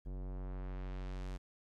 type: tone with low-pass filter sweep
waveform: square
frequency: 46.51 Hz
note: F#1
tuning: 10 cents sharp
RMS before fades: -42 dBFS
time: 0.05-1.38 s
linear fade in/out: 20 ms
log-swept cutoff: 460 to 9200 Hz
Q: 0.7
effects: 13-bit